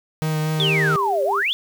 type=tone with vibrato; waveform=45% pulse; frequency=155.56 Hz; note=D#3; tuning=in tune; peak=-20 dBFS; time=0.22-0.96 s; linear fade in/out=0 ms; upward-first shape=sine; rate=4.2 Hz; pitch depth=15 cents each way
type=tone with pitch glide; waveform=sine; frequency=396.5 to 399.3 Hz; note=G4 to G4; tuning=+20 to +32 cents; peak=-24 dBFS; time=0.58-1.43 s; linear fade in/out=50 ms; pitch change=+12 cents; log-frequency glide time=0.68-0.94 s
type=exponential two-way sweep; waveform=sine; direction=down then up; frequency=3602 to 523.3 to 3602 Hz; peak=-18 dBFS; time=0.6-1.53 s; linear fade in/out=0 ms; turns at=1.24 s
effects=7-bit